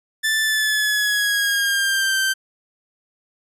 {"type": "tone with pitch glide", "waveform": "sawtooth", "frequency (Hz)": [1760, 1559], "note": ["A6", "G6"], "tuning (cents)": [0, -10], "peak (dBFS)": -14, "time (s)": [0.23, 2.34], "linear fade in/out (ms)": 20, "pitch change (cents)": -210, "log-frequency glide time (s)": [0.42, 2.19], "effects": ["resampled to 32000 Hz"]}